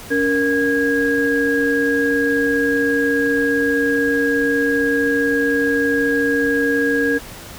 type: tone cluster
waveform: sine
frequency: 282.6 / 466.6 / 1643 Hz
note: C#4 / A#4 / G#6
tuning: +34 / +2 / -19 cents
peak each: -19 dBFS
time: 0.1-7.19 s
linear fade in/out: 20 ms
effects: pink hiss -36 dBFS RMS until 7.58 s